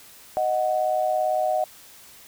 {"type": "tone pair together", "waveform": "sine", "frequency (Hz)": [622.3, 740], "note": ["D#5", "F#5"], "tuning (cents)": [0, 0], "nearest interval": "minor third", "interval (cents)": 300, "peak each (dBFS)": -23, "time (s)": [0.37, 1.64], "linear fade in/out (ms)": 0, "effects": ["white hiss -48 dBFS RMS until 2.27 s"]}